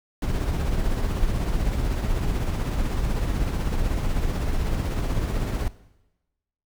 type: noise with tremolo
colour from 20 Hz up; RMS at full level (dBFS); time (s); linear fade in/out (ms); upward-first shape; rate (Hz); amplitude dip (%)
brown; -22; 0.22-5.68; 2; triangle; 16; 45
effects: noise-tail reverb RT60 1.0 s tail -18 dB re dry